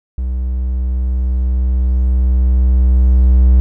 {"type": "tone with level ramp", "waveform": "triangle", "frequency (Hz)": 63, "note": "B1", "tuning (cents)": 35, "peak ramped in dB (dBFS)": [-14, -3], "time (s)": [0.18, 3.6], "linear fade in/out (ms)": 0, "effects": []}